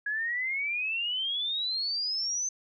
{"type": "exponential sweep", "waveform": "sine", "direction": "up", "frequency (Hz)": [1661.2, 6230], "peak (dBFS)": -28, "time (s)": [0.06, 2.49], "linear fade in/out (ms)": 5, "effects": []}